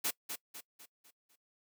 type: noise with echo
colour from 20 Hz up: white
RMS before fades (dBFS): -33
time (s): 0.04-0.11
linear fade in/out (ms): 10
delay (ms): 250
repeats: 5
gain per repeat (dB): -7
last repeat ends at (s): 1.36
effects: noise-tail reverb RT60 0.1 s tail -22 dB re dry + high-pass 200 Hz 12 dB/octave